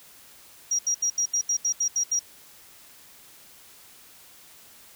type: tone bursts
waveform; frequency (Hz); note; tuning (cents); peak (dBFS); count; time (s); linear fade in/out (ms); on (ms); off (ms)
sine; 5710; F8; +37; -21; 10; 0.71-2.193; 5; 79; 77
effects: white hiss -51 dBFS RMS until 4.95 s